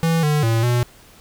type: tone with pitch steps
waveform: square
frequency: 164.7 / 149.9 / 113.8 / 121.5 Hz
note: E3 / D3 / A#2 / B2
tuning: -1 / +36 / -41 / -28 cents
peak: -16 dBFS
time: 0.03-0.83 s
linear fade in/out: 0 ms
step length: 200 ms
effects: pink hiss -48 dBFS RMS until 1.2 s